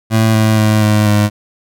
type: tone with pitch steps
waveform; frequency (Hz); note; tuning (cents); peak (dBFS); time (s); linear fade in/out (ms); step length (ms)
25% pulse; 111.2 / 109.48 / 107.79 / 106.12 / 104.47; A2 / A2 / A2 / G#2 / G#2; +19 / -8 / -35 / +38 / +11; -5; 0.1-1.3; 50; 240
effects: none